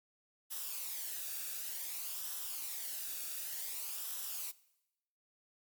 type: noise with flanger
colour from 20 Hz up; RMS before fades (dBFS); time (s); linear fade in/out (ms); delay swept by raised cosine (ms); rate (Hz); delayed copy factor
blue; -41; 0.5-4.52; 20; 0.44 to 0.98; 0.55; -0.5
effects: noise-tail reverb RT60 0.9 s tail -20 dB re dry + MP3 96 kbps